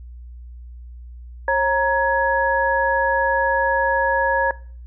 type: tone cluster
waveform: sine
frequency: 541 / 936 / 1678 Hz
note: C#5 / A#5 / G#6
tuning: -42 / +7 / +17 cents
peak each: -20 dBFS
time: 1.48-4.51 s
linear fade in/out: 2 ms
effects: noise-tail reverb RT60 0.5 s tail -22 dB re dry + added 60 Hz sine -35 dBFS peak until 4.86 s